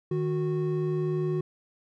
triangle tone pair together, 154.4 / 366.7 Hz, D#3 / F#4, -13 / -15 cents, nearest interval octave + minor third, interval 1498 cents, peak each -26 dBFS, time 0.11-1.41 s, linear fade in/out 5 ms, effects none

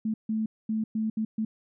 sine tone bursts at uneven times, 219 Hz, A3, 8 cents flat, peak -25 dBFS, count 6, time 0.05-0.14 / 0.29-0.46 / 0.69-0.84 / 0.95-1.1 / 1.17-1.25 / 1.38-1.45 s, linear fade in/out 5 ms, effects none

